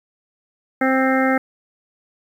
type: harmonic tone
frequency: 263.2 Hz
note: C4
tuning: 10 cents sharp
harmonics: 1 / 2 / 3 / 5 / 6 / 7 / 8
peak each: -18 / -21 / -23 / -25 / -26 / -26 / -27 dBFS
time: 0.81-1.38 s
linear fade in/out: 5 ms
effects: 8-bit